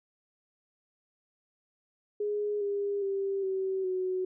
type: tone with pitch steps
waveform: sine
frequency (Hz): 415.3 / 403.7 / 392.4 / 381.5 / 370.8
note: G#4 / G#4 / G4 / G4 / F#4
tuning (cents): 0 / -49 / +2 / -47 / +4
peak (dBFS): -28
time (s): 2.2-4.25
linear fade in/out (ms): 5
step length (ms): 410
effects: none